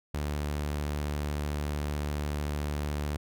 sawtooth tone, 73.7 Hz, D2, 7 cents sharp, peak -26 dBFS, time 0.14-3.17 s, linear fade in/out 5 ms, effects none

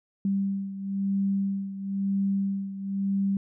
sine beating tone pair, 196.2 / 197.2 Hz, G3 / G3, +2 / +11 cents, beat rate 1 Hz, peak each -26 / -31 dBFS, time 0.25-3.37 s, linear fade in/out 2 ms, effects none

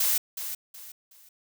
blue noise with echo, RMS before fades -24 dBFS, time 0-0.18 s, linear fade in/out 5 ms, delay 370 ms, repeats 3, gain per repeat -10 dB, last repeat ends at 1.29 s, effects none

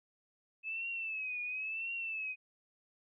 sine tone with vibrato, 2595 Hz, E7, 28 cents flat, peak -36 dBFS, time 0.63-2.36 s, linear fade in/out 50 ms, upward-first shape triangle, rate 0.96 Hz, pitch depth 110 cents each way, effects none

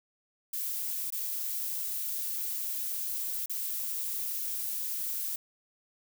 violet noise with dropouts, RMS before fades -34 dBFS, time 0.53-5.36 s, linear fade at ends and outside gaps 5 ms, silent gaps 1.104-1.123 / 3.46-3.496 s, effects none

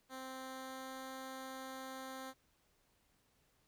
10% pulse tone with pitch glide, 261.6 to 263.1 Hz, C4 to C4, 0 to +10 cents, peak -37 dBFS, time 0.09-2.34 s, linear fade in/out 50 ms, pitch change +10 cents, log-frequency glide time 0.38-1.1 s, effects pink hiss -75 dBFS RMS until 3.67 s

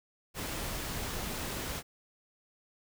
pink noise, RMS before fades -37 dBFS, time 0.34-1.83 s, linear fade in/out 50 ms, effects none

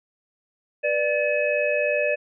sine tone cluster, 489.2 / 592 / 1734 / 2554 Hz, B4 / D5 / A6 / D#7, -16 / +14 / -26 / +45 cents, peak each -28 / -22 / -30 / -26 dBFS, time 0.83-2.16 s, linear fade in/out 20 ms, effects none

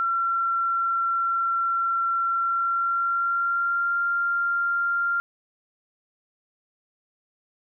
sine tone with pitch glide, 1361 to 1390.4 Hz, F6 to F6, -45 to -8 cents, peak -21 dBFS, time 0-5.2 s, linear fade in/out 0 ms, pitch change +37 cents, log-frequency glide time 2.3-4 s, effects none

